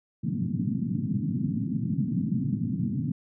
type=band-pass noise; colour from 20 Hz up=white; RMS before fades=-28 dBFS; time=0.23-3.12 s; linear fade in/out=10 ms; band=110 to 250 Hz; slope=48 dB/octave; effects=none